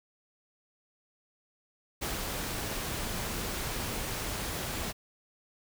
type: noise with ADSR envelope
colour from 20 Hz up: pink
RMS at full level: -33 dBFS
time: 2.01-4.93 s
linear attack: 19 ms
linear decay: 140 ms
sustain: -2 dB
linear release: 29 ms
effects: none